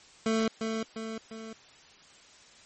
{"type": "tone with echo", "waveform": "25% pulse", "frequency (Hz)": 222.5, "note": "A3", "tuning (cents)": 20, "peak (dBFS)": -21, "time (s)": [0.26, 0.48], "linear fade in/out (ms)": 2, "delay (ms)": 350, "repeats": 3, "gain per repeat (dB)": -5, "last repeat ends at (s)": 1.53, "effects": ["white hiss -55 dBFS RMS until 2.65 s", "MP3 32 kbps"]}